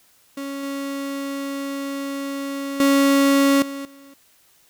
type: tone with level steps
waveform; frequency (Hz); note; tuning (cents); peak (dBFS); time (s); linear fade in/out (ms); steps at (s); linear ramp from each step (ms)
35% pulse; 277.2; C#4; 0; -26 / -24 / -12 / -27 / -42; 0.37-4.14; 5; 0.63 / 2.8 / 3.62 / 3.85; 2
effects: white hiss -57 dBFS RMS until 4.69 s